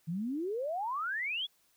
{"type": "exponential sweep", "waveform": "sine", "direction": "up", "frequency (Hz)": [155.56, 3480], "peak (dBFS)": -32, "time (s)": [0.07, 1.47], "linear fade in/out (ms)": 20, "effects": ["white hiss -70 dBFS RMS until 1.76 s"]}